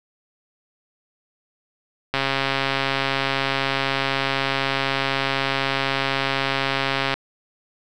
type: click train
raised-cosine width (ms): 0.3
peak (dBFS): -5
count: 681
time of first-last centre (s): 2.14-7.14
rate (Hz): 136
effects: none